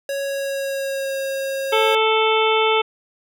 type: tone with pitch glide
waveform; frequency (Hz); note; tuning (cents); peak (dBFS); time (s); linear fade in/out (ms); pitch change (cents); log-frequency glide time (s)
square; 554.4 to 541.7; C#5 to C#5; 0 to -40; -23; 0.09-1.95; 2; -40; 0.21-1.17
type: harmonic tone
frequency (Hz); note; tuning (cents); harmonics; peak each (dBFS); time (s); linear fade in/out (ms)
440; A4; 0; 1 / 2 / 3 / 5 / 6 / 7 / 8; -18 / -21 / -23 / -25 / -26 / -26 / -27; 1.72-2.82; 10
effects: none